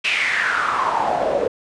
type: noise with band-pass filter sweep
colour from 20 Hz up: pink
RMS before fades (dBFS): -20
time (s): 0.04-1.48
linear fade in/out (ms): 10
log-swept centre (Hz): 2700 to 480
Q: 5.8
effects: resampled to 22050 Hz